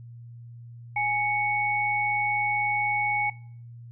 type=tone pair together; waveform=sine; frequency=831 / 2221 Hz; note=G#5 / C#7; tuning=+1 / +3 cents; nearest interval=octave + perfect fourth; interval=1702 cents; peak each=-26 dBFS; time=0.96-3.3 s; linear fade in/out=5 ms; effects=noise-tail reverb RT60 0.5 s tail -21 dB re dry + added 118 Hz sine -41 dBFS peak until 3.91 s

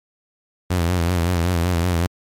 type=tone with vibrato; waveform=sawtooth; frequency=87.1 Hz; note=F2; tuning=4 cents flat; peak=-13 dBFS; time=0.7-2.07 s; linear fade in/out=10 ms; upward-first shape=sine; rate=5.3 Hz; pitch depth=81 cents each way; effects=MP3 64 kbps

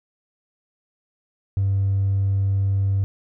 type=tone with hard clipping; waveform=sine; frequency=98 Hz; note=G2; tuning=in tune; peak=-18 dBFS; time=1.57-3.04 s; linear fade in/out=0 ms; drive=1 dB; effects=none

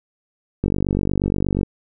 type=click train; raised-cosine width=3 ms; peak=-7 dBFS; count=49; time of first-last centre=0.64-1.632 s; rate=48.4 Hz; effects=none

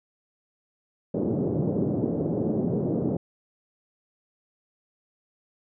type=band-pass noise; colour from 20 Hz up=pink; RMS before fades=-26 dBFS; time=1.14-3.17 s; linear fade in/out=5 ms; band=130 to 490 Hz; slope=24 dB/octave; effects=none

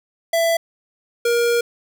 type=tone pair in turn; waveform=square; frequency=666 / 472.8 Hz; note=E5 / A#4; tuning=+18 / +24 cents; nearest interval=tritone; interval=594 cents; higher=first; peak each=-16 dBFS; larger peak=neither; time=0.33-0.57 / 1.25-1.61 s; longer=second; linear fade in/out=5 ms; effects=none

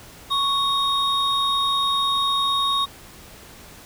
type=tone pair together; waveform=triangle; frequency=1108.7 / 3729 Hz; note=C#6 / A#7; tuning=0 / 0 cents; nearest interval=octave + major sixth; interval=2100 cents; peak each=-20 dBFS; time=0.3-2.86 s; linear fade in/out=20 ms; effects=pink hiss -44 dBFS RMS until 3.85 s

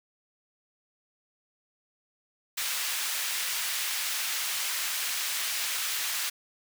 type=high-pass noise; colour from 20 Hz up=pink; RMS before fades=-31 dBFS; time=2.57-6.3 s; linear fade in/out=10 ms; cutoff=1900 Hz; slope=12 dB/octave; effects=none

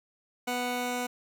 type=tone pair together; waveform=15% pulse; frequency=246.6 / 740 Hz; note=B3 / F#5; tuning=-2 / 0 cents; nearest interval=octave + perfect fifth; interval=1902 cents; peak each=-25 / -28 dBFS; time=0.47-1.07 s; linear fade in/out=10 ms; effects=none

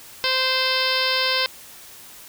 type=harmonic tone with a mistuned harmonic; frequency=519 Hz; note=C5; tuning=14 cents flat; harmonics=1 / 2 / 3 / 4 / 5 / 6 / 7 / 8 / 9 / 10; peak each=-28 / -28 / -28 / -28 / -28 / -28 / -28 / -28 / -28 / -28 dBFS; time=0.24-1.46 s; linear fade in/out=0 ms; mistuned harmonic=5; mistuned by=+18 cents; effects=white hiss -43 dBFS RMS until 2.28 s

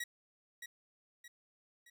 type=tone with echo; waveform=sawtooth; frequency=1913 Hz; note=A#6; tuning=44 cents sharp; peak=-34 dBFS; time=0-0.04 s; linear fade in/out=5 ms; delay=620 ms; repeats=3; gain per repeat=-7 dB; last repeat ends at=1.9 s; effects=none

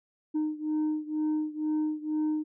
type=beating tone pair; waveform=sine; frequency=306.5 / 308.6 Hz; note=D#4 / D#4; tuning=-26 / -14 cents; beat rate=2.1 Hz; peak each=-27 / -29 dBFS; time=0.34-2.44 s; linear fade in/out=20 ms; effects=tanh soft clip ceiling -24 dBFS

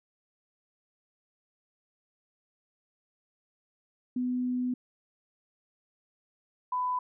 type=tone pair in turn; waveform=sine; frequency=249.8 / 999.2 Hz; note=B3 / B5; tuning=+20 / +20 cents; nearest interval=2 octaves; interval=2400 cents; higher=second; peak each=-27 dBFS; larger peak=neither; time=4.16-4.74 / 6.72-6.99 s; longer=first; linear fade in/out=5 ms; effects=none

